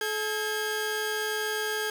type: tone pair together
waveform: sawtooth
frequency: 429.3 / 1620.8 Hz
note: A4 / G#6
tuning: -43 / -43 cents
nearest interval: octave + major seventh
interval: 2300 cents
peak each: -27 dBFS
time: 0.01-1.9 s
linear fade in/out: 2 ms
effects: none